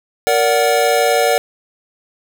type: chord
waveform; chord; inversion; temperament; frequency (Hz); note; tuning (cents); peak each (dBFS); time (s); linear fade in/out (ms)
square; Bb augmented; none; equal with one note detuned; 466.2 / 578.2 / 740; Bb4 / D5 / F#5; 0 / -27 / 0; -17; 0.27-1.38; 0
effects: none